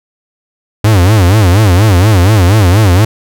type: tone with vibrato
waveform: 45% pulse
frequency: 98 Hz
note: G2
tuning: in tune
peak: -4 dBFS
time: 0.84-3.05 s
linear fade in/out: 5 ms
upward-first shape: sine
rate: 4.2 Hz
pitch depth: 220 cents each way
effects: none